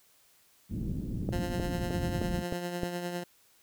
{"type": "low-pass noise", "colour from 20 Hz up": "white", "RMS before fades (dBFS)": -34, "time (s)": [0.69, 2.45], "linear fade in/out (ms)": 50, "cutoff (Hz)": 240, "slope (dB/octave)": 24}
{"type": "click train", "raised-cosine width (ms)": 2, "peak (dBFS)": -18, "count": 6, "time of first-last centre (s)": [1.29, 2.833], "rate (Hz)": 3.24}
{"type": "tone with tremolo", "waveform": "15% pulse", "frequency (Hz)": 175.8, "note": "F3", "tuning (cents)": 12, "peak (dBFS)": -25, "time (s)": [1.32, 3.24], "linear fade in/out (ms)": 10, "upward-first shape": "triangle", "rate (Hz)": 9.9, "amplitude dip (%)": 50}
{"effects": ["white hiss -64 dBFS RMS until 3.62 s"]}